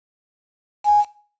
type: tone with quantisation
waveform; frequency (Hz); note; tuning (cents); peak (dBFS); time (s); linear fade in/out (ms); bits
sine; 830.6; G#5; 0; -11; 0.84-1.05; 50; 6
effects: noise-tail reverb RT60 0.4 s tail -18 dB re dry + resampled to 16000 Hz